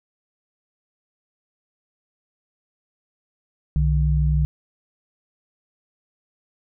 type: tone pair together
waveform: sine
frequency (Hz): 63.2 / 150.66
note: B1 / D3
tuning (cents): +41 / +45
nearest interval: octave + minor third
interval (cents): 1504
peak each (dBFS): -18 / -20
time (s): 3.76-4.45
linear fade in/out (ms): 0
effects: none